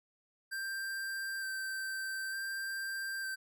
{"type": "tone with vibrato", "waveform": "square", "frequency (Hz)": 1568, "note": "G6", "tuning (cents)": 0, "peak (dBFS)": -37, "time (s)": [0.51, 3.36], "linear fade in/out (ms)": 20, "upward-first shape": "square", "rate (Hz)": 0.55, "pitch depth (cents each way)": 12, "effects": []}